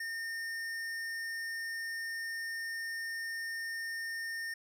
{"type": "tone with tanh clipping", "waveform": "sine", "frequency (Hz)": 1822, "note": "A#6", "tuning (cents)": -40, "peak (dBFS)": -38, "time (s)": [0, 4.54], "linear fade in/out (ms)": 5, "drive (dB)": 16, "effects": []}